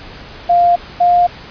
sine tone pair in turn, 698.5 / 705.8 Hz, F5 / F5, 0 / +18 cents, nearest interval unison, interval 18 cents, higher second, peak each -7 dBFS, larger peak neither, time 0.49-0.76 / 1-1.27 s, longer neither, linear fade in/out 10 ms, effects pink hiss -34 dBFS RMS until 1.5 s + resampled to 11025 Hz

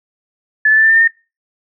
sine tone with pitch steps, 1730 / 1746.1 / 1762.3 / 1778.6 / 1795.2 / 1811.8 / 1828.6 Hz, A6 / A6 / A6 / A6 / A6 / A#6 / A#6, -30 / -14 / +2 / +18 / +34 / -50 / -34 cents, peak -7 dBFS, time 0.65-1.077 s, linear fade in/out 5 ms, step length 61 ms, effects noise-tail reverb RT60 0.3 s tail -22 dB re dry

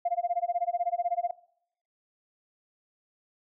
sine tone with tremolo, 698.5 Hz, F5, in tune, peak -22 dBFS, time 0.05-1.31 s, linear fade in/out 5 ms, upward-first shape sine, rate 16 Hz, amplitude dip 100%, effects noise-tail reverb RT60 0.7 s tail -21 dB re dry + tanh soft clip ceiling -18 dBFS

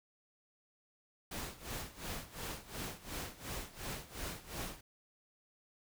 pink noise with tremolo, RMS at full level -41 dBFS, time 1.31-4.81 s, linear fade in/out 5 ms, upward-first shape sine, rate 2.8 Hz, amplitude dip 85%, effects none

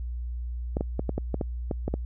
clicks, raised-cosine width 2 ms, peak -14 dBFS, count 10, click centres 0.769 / 0.809 / 0.994 / 1.093 / 1.18 / 1.343 / 1.412 / 1.712 / 1.88 / 1.94 s, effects added 60 Hz sine -30 dBFS peak until 2.05 s

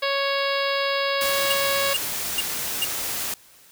harmonic tone, 554.4 Hz, C#5, in tune, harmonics 1 / 2 / 3 / 4 / 5 / 6 / 7 / 8 / 9, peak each -25 / -28 / -30 / -31 / -32 / -33 / -33 / -34 / -35 dBFS, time 0.02-1.94 s, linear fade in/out 10 ms
white noise, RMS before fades -28 dBFS, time 1.21-3.34 s, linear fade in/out 2 ms
square tone bursts, 2819 Hz, F7, 16 cents sharp, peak -21 dBFS, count 4, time 1.5-2.846 s, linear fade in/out 5 ms, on 29 ms, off 410 ms
effects white hiss -52 dBFS RMS until 3.71 s

